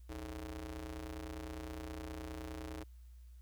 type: ring-modulated tone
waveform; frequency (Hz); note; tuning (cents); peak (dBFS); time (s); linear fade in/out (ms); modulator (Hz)
sawtooth; 120.1; B2; -48; -36; 0.09-2.84; 10; 195
effects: added 60 Hz sine -52 dBFS peak until 3.41 s + white hiss -75 dBFS RMS until 3.41 s